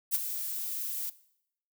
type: noise with ADSR envelope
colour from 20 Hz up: violet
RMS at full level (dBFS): -25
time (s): 0.11-1.1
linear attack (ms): 38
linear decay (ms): 22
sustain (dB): -10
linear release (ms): 7
effects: noise-tail reverb RT60 0.7 s tail -18 dB re dry